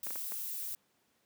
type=noise; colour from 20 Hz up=violet; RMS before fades=-39 dBFS; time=0.03-0.75 s; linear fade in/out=2 ms
type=clicks; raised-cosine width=0.5 ms; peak=-30 dBFS; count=4; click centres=0.069 / 0.107 / 0.158 / 0.321 s
effects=pink hiss -73 dBFS RMS until 1.25 s + high-pass 150 Hz 12 dB/octave